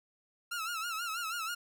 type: tone with vibrato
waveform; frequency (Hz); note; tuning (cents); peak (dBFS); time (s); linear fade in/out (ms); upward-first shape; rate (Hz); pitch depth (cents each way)
sawtooth; 1354; E6; +46; -31; 0.51-1.55; 10; sine; 6.2; 100
effects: none